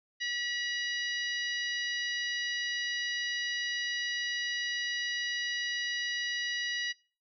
harmonic tone, 967 Hz, B5, 37 cents flat, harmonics 2 / 3 / 4 / 5 / 6, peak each -34 / -38 / -40 / -42 / -44 dBFS, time 0.2-6.93 s, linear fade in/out 20 ms, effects noise-tail reverb RT60 0.4 s tail -23 dB re dry

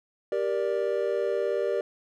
triangle chord, G minor, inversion none, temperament just, 392 / 470.4 / 588 Hz, G4 / Bb4 / D5, 0 / +16 / +2 cents, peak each -27 dBFS, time 0.32-1.81 s, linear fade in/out 2 ms, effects none

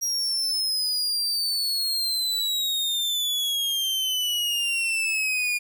40% pulse exponential sweep, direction down, 5680 to 2421 Hz, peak -22 dBFS, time 0.01-5.59 s, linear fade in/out 20 ms, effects 10-bit

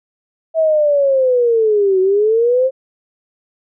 sine linear two-way sweep, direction down then up, 653 to 370.3 to 533 Hz, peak -10 dBFS, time 0.54-2.71 s, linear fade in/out 50 ms, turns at 2 s, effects none

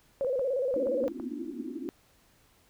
sine tone with vibrato, 523.3 Hz, C5, in tune, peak -26 dBFS, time 0.21-1.08 s, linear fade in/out 0 ms, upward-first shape square, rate 17 Hz, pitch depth 90 cents each way
clicks, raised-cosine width 1 ms, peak -30 dBFS, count 7, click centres 0.247 / 0.394 / 0.741 / 0.87 / 1.04 / 1.084 / 1.199 s
white band-pass noise, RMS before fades -37 dBFS, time 0.76-1.89 s, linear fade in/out 0 ms, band 230 to 350 Hz, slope 96 dB/octave
effects pink hiss -64 dBFS RMS until 2.69 s

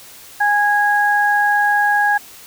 sine tone pair together, 825 / 1650 Hz, G#5 / G#6, -12 / -12 cents, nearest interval octave, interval 1200 cents, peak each -15 dBFS, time 0.4-2.18 s, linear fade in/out 10 ms, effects white hiss -40 dBFS RMS until 2.46 s

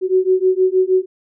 sine beating tone pair, 370 / 376.4 Hz, F#4 / F#4, 0 / +30 cents, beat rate 6.4 Hz, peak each -15 dBFS, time 0.01-1.06 s, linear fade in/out 50 ms, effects none

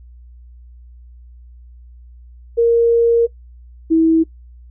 sine tone pair in turn, 466.2 / 324.3 Hz, A#4 / E4, 0 / -28 cents, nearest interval tritone, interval 628 cents, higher first, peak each -9 / -9 dBFS, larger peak neither, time 2.57-3.27 / 3.9-4.24 s, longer first, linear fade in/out 20 ms, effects noise-tail reverb RT60 0.1 s tail -20 dB re dry + added 60 Hz sine -38 dBFS peak until 4.7 s

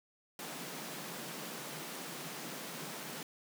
pink high-pass noise, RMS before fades -44 dBFS, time 0.39-3.23 s, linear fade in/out 2 ms, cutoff 140 Hz, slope 96 dB/octave, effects none

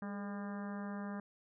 harmonic tone with a mistuned harmonic, 201.6 Hz, G3, 49 cents sharp, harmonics 1 / 2 / 3 / 4 / 5 / 6 / 7 / 8 / 9, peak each -40 / -53 / -51 / -53 / -54 / -53 / -58 / -54 / -60 dBFS, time 0.02-1.2 s, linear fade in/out 2 ms, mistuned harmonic 2, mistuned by +74 cents, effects none

